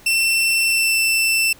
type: tone with pitch glide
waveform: sawtooth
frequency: 2690 to 2670 Hz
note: E7 to E7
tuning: +34 to +22 cents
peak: -12 dBFS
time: 0.06-1.53 s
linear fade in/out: 5 ms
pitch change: -12 cents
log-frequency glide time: 0.67-0.97 s
effects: pink hiss -47 dBFS RMS until 1.59 s

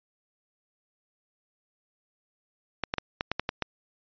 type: clicks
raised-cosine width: 0.3 ms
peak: -11 dBFS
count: 8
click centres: 2.837 / 2.939 / 2.983 / 3.209 / 3.316 / 3.396 / 3.491 / 3.623 s
effects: resampled to 11025 Hz

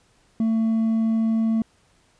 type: tone with hard clipping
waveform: sine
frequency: 223.9 Hz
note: A3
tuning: 30 cents sharp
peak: -19 dBFS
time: 0.4-1.62 s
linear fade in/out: 2 ms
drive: 2 dB
effects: pink hiss -61 dBFS RMS until 2.19 s + resampled to 22050 Hz

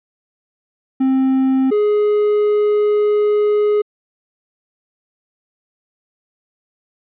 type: tone pair in turn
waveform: triangle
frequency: 264 / 418 Hz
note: C4 / G#4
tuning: +16 / +11 cents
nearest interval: minor sixth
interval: 795 cents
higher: second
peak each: -10 dBFS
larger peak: neither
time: 1-1.71 / 1.71-3.82 s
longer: second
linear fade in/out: 10 ms
effects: resampled to 8000 Hz

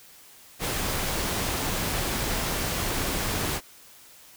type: noise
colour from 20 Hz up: pink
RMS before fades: -28 dBFS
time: 0.59-3.61 s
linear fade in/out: 50 ms
effects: white hiss -51 dBFS RMS until 4.36 s

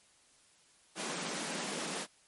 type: high-pass noise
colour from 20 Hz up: pink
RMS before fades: -38 dBFS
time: 0.95-2.07 s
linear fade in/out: 50 ms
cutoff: 160 Hz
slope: 96 dB/octave
effects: white hiss -65 dBFS RMS until 2.27 s + MP3 48 kbps

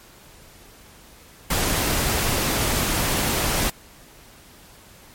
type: noise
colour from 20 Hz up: pink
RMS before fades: -22 dBFS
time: 1.5-3.7 s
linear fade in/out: 5 ms
effects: pink hiss -48 dBFS RMS until 5.14 s + MP3 64 kbps

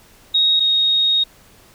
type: tone pair in turn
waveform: sine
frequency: 3764 / 3740 Hz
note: A#7 / A#7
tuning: +16 / +5 cents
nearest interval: unison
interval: 11 cents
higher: first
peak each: -12 / -13 dBFS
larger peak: first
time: 0.34-0.6 / 0.6-1.24 s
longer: second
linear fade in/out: 10 ms
effects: pink hiss -49 dBFS RMS until 1.74 s

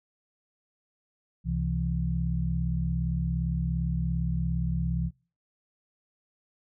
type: tone cluster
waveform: sine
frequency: 66.2 / 129.3 / 166.7 Hz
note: C2 / C3 / E3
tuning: +21 / -20 / +20 cents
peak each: -30 / -32 / -29 dBFS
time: 1.44-5.11 s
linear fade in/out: 50 ms
effects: noise-tail reverb RT60 0.4 s tail -25 dB re dry

